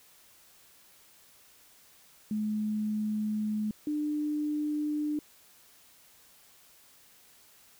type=tone pair in turn; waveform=sine; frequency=213 / 299.1 Hz; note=G#3 / D4; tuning=+44 / +32 cents; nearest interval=tritone; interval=588 cents; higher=second; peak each=-28 dBFS; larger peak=neither; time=2.31-3.71 / 3.87-5.19 s; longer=first; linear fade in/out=2 ms; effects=white hiss -59 dBFS RMS until 7.79 s